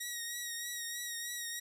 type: tone with vibrato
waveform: 10% pulse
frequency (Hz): 1895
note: A#6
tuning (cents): +28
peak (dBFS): -29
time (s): 0-1.6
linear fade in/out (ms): 10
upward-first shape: triangle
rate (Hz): 3.2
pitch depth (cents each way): 42
effects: none